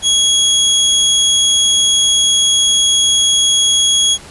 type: tone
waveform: 25% pulse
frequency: 3322 Hz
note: G#7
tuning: in tune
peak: -6 dBFS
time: 0.02-4.18 s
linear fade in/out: 50 ms
effects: pink hiss -36 dBFS RMS until 4.3 s + resampled to 24000 Hz